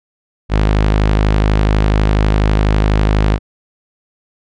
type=tone; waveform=sawtooth; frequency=52.1 Hz; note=G#1; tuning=6 cents sharp; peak=-6 dBFS; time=0.49-3.39 s; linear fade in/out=50 ms; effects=low-pass 4000 Hz 12 dB/octave